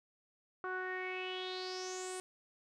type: tone with low-pass filter sweep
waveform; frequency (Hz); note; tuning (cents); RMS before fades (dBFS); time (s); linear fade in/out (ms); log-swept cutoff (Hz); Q
sawtooth; 370; F#4; 0; -41; 0.64-2.2; 0; 1300 to 9100; 6.4
effects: none